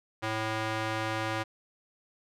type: tone with band-pass filter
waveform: square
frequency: 110 Hz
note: A2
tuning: in tune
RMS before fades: -32 dBFS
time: 0.22-1.44 s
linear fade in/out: 20 ms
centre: 1500 Hz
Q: 0.6
effects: none